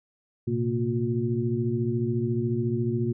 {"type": "tone cluster", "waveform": "sine", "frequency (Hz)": [113.5, 127.6, 232.1, 357.9], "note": ["A#2", "C3", "A#3", "F4"], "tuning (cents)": [-46, -43, -7, 42], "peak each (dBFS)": -29, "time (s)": [0.47, 3.13], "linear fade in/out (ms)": 10, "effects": []}